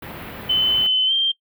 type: band-stop noise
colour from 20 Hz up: pink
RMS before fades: -34 dBFS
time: 0.02-0.87 s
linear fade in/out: 5 ms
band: 3200 to 14000 Hz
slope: 24 dB/octave
type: tone with pitch glide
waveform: sine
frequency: 3040 to 3167 Hz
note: F#7 to G7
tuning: +46 to +17 cents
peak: -15 dBFS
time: 0.49-1.32 s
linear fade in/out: 10 ms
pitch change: +71 cents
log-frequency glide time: 1.06-1.13 s
effects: noise-tail reverb RT60 0.1 s tail -21 dB re dry + high-pass 60 Hz 12 dB/octave